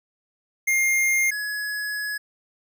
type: tone pair in turn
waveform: square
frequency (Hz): 2120 / 1686.8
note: C7 / G#6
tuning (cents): +22 / +26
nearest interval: major third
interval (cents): 396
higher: first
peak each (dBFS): -19 / -27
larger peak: first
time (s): 0.67-1.31 / 1.31-2.18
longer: second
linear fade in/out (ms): 10
effects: none